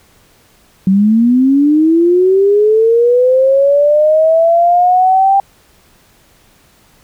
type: linear sweep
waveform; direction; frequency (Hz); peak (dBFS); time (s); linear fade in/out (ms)
sine; up; 186.2 to 792; -6; 0.87-5.4; 2
effects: pink hiss -49 dBFS RMS until 7.03 s